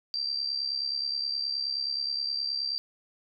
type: tone with amplitude modulation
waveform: sine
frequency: 4699 Hz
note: D8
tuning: in tune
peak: -25 dBFS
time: 0.14-2.78 s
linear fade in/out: 0 ms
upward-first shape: sine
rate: 69.5 Hz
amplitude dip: 70%
effects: none